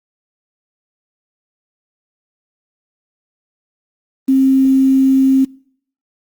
sine tone with quantisation, 266.4 Hz, C4, 31 cents sharp, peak -8 dBFS, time 4.28-5.45 s, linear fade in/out 10 ms, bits 6, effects noise-tail reverb RT60 0.6 s tail -24 dB re dry + Opus 24 kbps

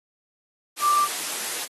sine tone in noise, 1178 Hz, D6, 5 cents sharp, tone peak -17 dBFS, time 0.8-1.08 s, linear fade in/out 50 ms, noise white, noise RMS -29 dBFS, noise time 0.76-1.68 s, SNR +9 dB, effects high-pass 300 Hz 12 dB/octave + AAC 32 kbps

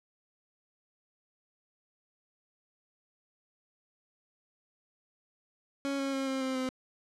30% pulse tone with pitch steps, 277.2 / 273.4 / 269.6 / 265.9 / 262.2 / 258.6 Hz, C#4 / C#4 / C#4 / C4 / C4 / C4, 0 / -24 / -48 / +28 / +4 / -20 cents, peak -28 dBFS, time 5.85-6.69 s, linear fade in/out 0 ms, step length 140 ms, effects low-pass 8000 Hz 12 dB/octave

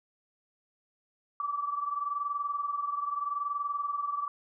sine tone pair together, 1153.9 / 1174.7 Hz, D6 / D6, -31 / 0 cents, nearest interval unison, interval 31 cents, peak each -31 / -36 dBFS, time 1.4-4.28 s, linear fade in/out 2 ms, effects none

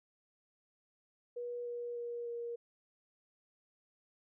sine tone with pitch steps, 483.2 / 479.3 / 475.4 / 471.6 Hz, B4 / A#4 / A#4 / A#4, -38 / +48 / +34 / +20 cents, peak -38 dBFS, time 1.36-2.56 s, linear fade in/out 10 ms, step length 300 ms, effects none

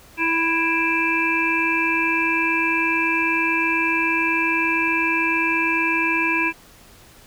harmonic tone with a mistuned harmonic, 329.1 Hz, E4, 3 cents flat, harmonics 1 / 3 / 5 / 7 / 8, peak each -25 / -25 / -26 / -22 / -24 dBFS, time 0.17-6.53 s, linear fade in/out 50 ms, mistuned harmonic 7, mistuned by +43 cents, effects pink hiss -48 dBFS RMS until 7.26 s

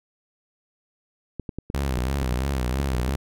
clicks, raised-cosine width 3 ms, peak -18 dBFS, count 12, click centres 1.397 / 1.492 / 1.586 / 1.701 / 1.977 / 2.143 / 2.222 / 2.323 / 2.8 / 2.947 / 2.996 / 3.088 s
sawtooth tone with vibrato, 65.3 Hz, C2, 3 cents flat, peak -19 dBFS, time 1.74-3.16 s, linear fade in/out 5 ms, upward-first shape sine, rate 3 Hz, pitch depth 120 cents each way
effects none

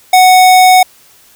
square tone, 740 Hz, F#5, in tune, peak -3 dBFS, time 0.13-0.83 s, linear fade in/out 5 ms, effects white hiss -44 dBFS RMS until 1.35 s

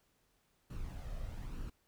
brown noise with flanger, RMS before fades -42 dBFS, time 0.7-1.7 s, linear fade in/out 5 ms, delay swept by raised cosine 0.69 to 1.65 ms, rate 1.1 Hz, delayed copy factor +0.5, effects pink hiss -75 dBFS RMS until 1.87 s

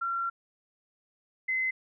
sine tone pair in turn, 1368 / 2050 Hz, F6 / C7, -36 / -36 cents, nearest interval perfect fifth, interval 700 cents, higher second, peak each -28 / -26 dBFS, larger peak second, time 0.01-0.3 / 1.48-1.71 s, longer first, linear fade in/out 10 ms, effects none

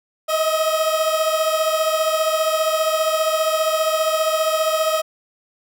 30% pulse beating tone pair, 629 / 644 Hz, D#5 / E5, +19 / -41 cents, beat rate 15 Hz, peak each -16 / -20 dBFS, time 0.28-5.02 s, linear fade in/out 20 ms, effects none

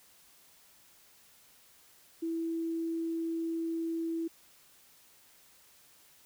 sine tone, 329.6 Hz, E4, in tune, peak -31 dBFS, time 2.22-4.28 s, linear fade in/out 10 ms, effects white hiss -61 dBFS RMS until 6.25 s

